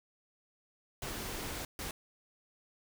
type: noise bursts at uneven times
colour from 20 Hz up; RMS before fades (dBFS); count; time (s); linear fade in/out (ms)
pink; -40; 2; 1.02-1.65 / 1.79-1.91; 2
effects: none